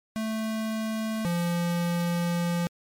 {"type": "tone pair in turn", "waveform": "square", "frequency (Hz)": [220, 172.66], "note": ["A3", "F3"], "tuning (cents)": [0, -19], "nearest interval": "major third", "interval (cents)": 419, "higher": "first", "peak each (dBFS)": [-28, -25], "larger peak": "second", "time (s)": [[0.16, 1.25], [1.25, 2.67]], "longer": "second", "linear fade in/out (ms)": 0, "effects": ["MP3 64 kbps"]}